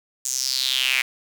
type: tone with high-pass filter sweep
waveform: sawtooth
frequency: 130.81 Hz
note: C3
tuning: in tune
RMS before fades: -23 dBFS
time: 0.25-1.02 s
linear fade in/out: 5 ms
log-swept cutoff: 7100 to 2200 Hz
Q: 4.9
effects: none